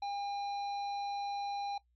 harmonic tone, 806 Hz, G5, 48 cents sharp, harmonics 1 / 3 / 5 / 7, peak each -35 / -52 / -48 / -63 dBFS, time 0.02-1.78 s, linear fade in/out 5 ms, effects noise-tail reverb RT60 0.1 s tail -18 dB re dry + added 60 Hz sine -70 dBFS peak until 1.95 s

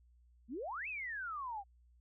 sine exponential two-way sweep, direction up then down, 207.7 to 2665 to 762 Hz, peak -39 dBFS, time 0.48-1.64 s, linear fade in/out 50 ms, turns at 0.88 s, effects added 60 Hz sine -63 dBFS peak until 2 s

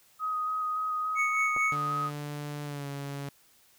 sine tone with vibrato, 1255 Hz, D#6, 15 cents sharp, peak -28 dBFS, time 0.19-2.11 s, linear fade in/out 50 ms, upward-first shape square, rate 3.5 Hz, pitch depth 10 cents each way
triangle tone with tremolo, 2217 Hz, C#7, in tune, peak -23 dBFS, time 1.15-1.76 s, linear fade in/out 50 ms, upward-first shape sine, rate 4.6 Hz, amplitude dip 50%
clicks, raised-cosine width 1 ms, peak -26 / -31 dBFS, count 2, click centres 1.564 / 1.572 s
sawtooth tone with pitch glide, 146.7 to 140.81 Hz, D3 to C#3, -2 to +27 cents, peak -31 dBFS, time 1.72-3.29 s, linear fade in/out 0 ms, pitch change -71 cents, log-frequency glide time 2.64-2.87 s
effects white hiss -62 dBFS RMS until 3.78 s

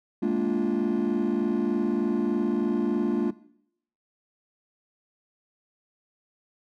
triangle chord, Bb dominant seventh, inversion third, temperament just, 209.8 / 233.1 / 291.4 / 349.6 Hz, Ab3 / Bb3 / D4 / F4, +18 / 0 / -13 / +2 cents, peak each -25 dBFS, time 0.22-3.31 s, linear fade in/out 10 ms, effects noise-tail reverb RT60 0.7 s tail -19 dB re dry + tanh soft clip ceiling -16 dBFS

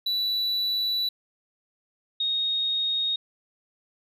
triangle / sine tone pair in turn, 3951 / 3729 Hz, B7 / A#7, 0 / 0 cents, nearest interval minor second, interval 100 cents, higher first, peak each -22 / -23 dBFS, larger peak first, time 0.06-1.09 / 2.2-3.16 s, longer first, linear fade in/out 5 ms, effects none

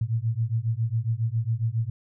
sine beating tone pair, 110.3 / 117.6 Hz, A2 / A#2, +5 / +16 cents, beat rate 7.3 Hz, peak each -26 dBFS, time 0.01-1.9 s, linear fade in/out 5 ms, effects none

